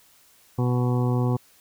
harmonic tone, 123.6 Hz, B2, 2 cents sharp, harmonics 1 / 2 / 3 / 4 / 6 / 7 / 8 / 9, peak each -21 / -27 / -31 / -33 / -37 / -38 / -39 / -40 dBFS, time 0.58-1.37 s, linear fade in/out 10 ms, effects white hiss -57 dBFS RMS until 1.6 s

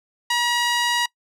sawtooth tone with band-pass filter, 958 Hz, A#5, 47 cents sharp, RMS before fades -21 dBFS, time 0.3-1.06 s, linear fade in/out 5 ms, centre 3400 Hz, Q 0.6, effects noise-tail reverb RT60 0.1 s tail -23 dB re dry

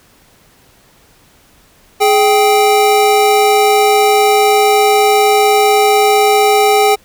square tone pair together, 419.4 / 784 Hz, G#4 / G5, +17 / 0 cents, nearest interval major seventh, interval 1083 cents, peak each -11 dBFS, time 2-6.96 s, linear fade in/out 20 ms, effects pink hiss -48 dBFS RMS until 7.04 s

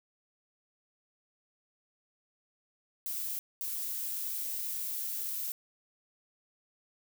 violet noise bursts at uneven times, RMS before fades -36 dBFS, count 2, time 3.06-3.39 / 3.61-5.52 s, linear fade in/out 0 ms, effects none

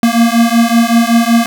square beating tone pair, 230 / 235.3 Hz, A#3 / A#3, -23 / +16 cents, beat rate 5.3 Hz, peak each -11 dBFS, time 0.03-1.46 s, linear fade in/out 2 ms, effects none

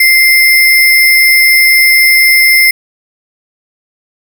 sine tone with sample-and-hold, 2092 Hz, C7, 1 cent flat, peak -3 dBFS, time 0-2.71 s, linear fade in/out 5 ms, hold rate 7350 Hz, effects none

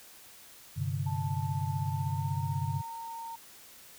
sine chord, G suspended fourth, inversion none, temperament equal, 98 / 130.81 / 146.83 Hz, G2 / C3 / D3, 0 / 0 / 0 cents, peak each -34 dBFS, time 0.76-2.82 s, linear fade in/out 20 ms
sine tone with pitch glide, 880 to 917.4 Hz, A5 to A#5, 0 to -28 cents, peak -38 dBFS, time 1.06-3.36 s, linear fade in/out 10 ms, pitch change +72 cents, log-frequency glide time 1.85-2.39 s
effects white hiss -53 dBFS RMS until 3.98 s

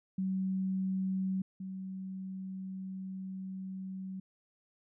sine tone pair in turn, 189.4 / 189.4 Hz, F#3 / F#3, +41 / +41 cents, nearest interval unison, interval 0 cents, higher neither, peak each -30 / -38 dBFS, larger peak first, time 0.18-1.42 / 1.6-4.2 s, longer second, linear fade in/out 5 ms, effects none

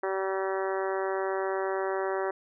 harmonic tone, 191.8 Hz, G3, 37 cents flat, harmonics 2 / 3 / 4 / 5 / 6 / 7 / 8 / 9 / 10, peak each -30 / -34 / -36 / -38 / -40 / -41 / -42 / -43 / -44 dBFS, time 0.03-2.31 s, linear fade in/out 5 ms, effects none

